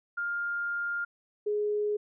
sine tone pair in turn, 1405 / 417.7 Hz, F6 / G#4, +10 / +10 cents, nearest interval octave + major sixth, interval 2100 cents, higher first, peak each -29 / -26 dBFS, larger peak second, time 0.17-1.05 / 1.46-1.97 s, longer first, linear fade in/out 10 ms, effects none

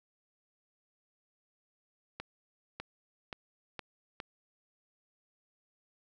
accelerating click train, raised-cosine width 0.3 ms, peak -23 dBFS, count 5, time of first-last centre 2.2-4.202 s, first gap 600 ms, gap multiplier 0.88, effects none

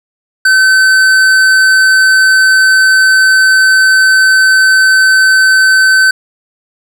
sine tone with tanh clipping, 1531 Hz, G6, 41 cents flat, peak -6 dBFS, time 0.45-6.11 s, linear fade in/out 5 ms, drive 14 dB, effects none

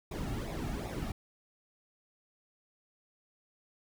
brown noise with flanger, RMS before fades -37 dBFS, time 0.11-1.12 s, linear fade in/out 5 ms, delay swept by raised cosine 0.65 to 2.05 ms, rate 2.6 Hz, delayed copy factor -0.7, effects none

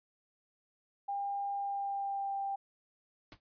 sine tone with pitch glide, 801 to 790 Hz, G5 to G5, +37 to +13 cents, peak -33 dBFS, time 1.08-2.56 s, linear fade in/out 10 ms, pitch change -24 cents, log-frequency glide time 1.52-2.35 s
pink noise with exponential decay, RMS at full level -45 dBFS, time 3.32-3.4 s, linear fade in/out 1 ms, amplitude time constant 17 ms
effects resampled to 11025 Hz

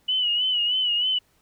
sine tone with vibrato, 2950 Hz, F#7, 6 cents flat, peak -20 dBFS, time 0.08-1.19 s, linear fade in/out 10 ms, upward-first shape sine, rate 3.2 Hz, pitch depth 63 cents each way, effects pink hiss -64 dBFS RMS until 1.41 s

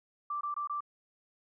sine tone bursts, 1173 Hz, D6, 2 cents flat, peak -32 dBFS, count 4, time 0.3-0.806 s, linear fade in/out 5 ms, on 110 ms, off 22 ms, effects none

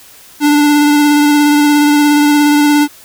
square tone with vibrato, 293.7 Hz, D4, in tune, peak -7 dBFS, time 0.4-2.88 s, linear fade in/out 50 ms, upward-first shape sine, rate 17 Hz, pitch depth 16 cents each way, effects white hiss -39 dBFS RMS until 3.04 s

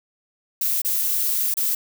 violet noise with dropouts, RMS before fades -22 dBFS, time 0.61-1.75 s, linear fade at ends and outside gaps 5 ms, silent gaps 0.818-0.847 / 1.541-1.569 s, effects none

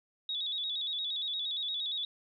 sine tone with vibrato, 3612 Hz, A7, 45 cents sharp, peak -32 dBFS, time 0.29-2.05 s, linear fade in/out 2 ms, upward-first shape square, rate 8.6 Hz, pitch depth 77 cents each way, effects none

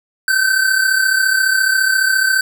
square tone pair together, 1514 / 1548.5 Hz, F#6 / G6, +39 / -22 cents, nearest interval unison, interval 39 cents, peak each -19 / -14 dBFS, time 0.28-2.41 s, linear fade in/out 2 ms, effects none

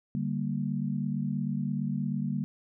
sine chord, G minor, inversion second, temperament equal, 146.83 / 196 / 233.1 Hz, D3 / G3 / Bb3, 0 / 0 / 0 cents, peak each -32 / -32 / -33 dBFS, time 0.15-2.44 s, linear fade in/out 0 ms, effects none

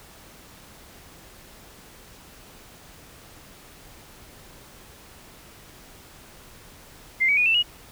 sine tone with pitch steps, 2093 / 2269 / 2460 / 2668 / 2892 Hz, C7 / C#7 / D#7 / E7 / F#7, 0 / +40 / -20 / +20 / -40 cents, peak -17 dBFS, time 7.2-7.63 s, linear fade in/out 20 ms, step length 86 ms, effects pink hiss -48 dBFS RMS until 7.91 s

